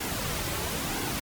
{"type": "noise with flanger", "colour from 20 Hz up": "pink", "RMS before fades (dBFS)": -31, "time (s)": [0, 1.2], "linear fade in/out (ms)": 10, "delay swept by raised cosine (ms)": [1.6, 4.3], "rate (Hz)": 1, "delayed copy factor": -0.5, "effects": ["MP3 96 kbps"]}